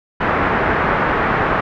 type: low-pass noise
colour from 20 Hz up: white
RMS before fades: -17 dBFS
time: 0.2-1.61 s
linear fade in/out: 10 ms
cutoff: 1700 Hz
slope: 24 dB/octave
effects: none